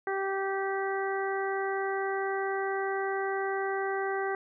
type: harmonic tone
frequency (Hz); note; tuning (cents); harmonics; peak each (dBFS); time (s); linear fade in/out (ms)
389.2; G4; -12; 1 / 2 / 3 / 4 / 5; -31 / -34 / -39 / -37 / -39; 0.07-4.35; 2
effects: none